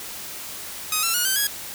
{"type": "tone with pitch steps", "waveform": "5% pulse", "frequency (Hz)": [1257, 1347.2, 1443.9, 1547.5, 1658.6], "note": ["D#6", "E6", "F#6", "G6", "G#6"], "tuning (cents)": [17, 37, -43, -23, -3], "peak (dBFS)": -9, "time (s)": [0.92, 1.47], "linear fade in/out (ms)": 2, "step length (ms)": 110, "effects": ["white hiss -35 dBFS RMS until 1.74 s"]}